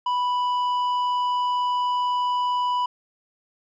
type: tone with tanh clipping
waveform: triangle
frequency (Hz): 987.8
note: B5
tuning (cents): 0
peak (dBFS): -22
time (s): 0.06-2.86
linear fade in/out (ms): 5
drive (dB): 11
effects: none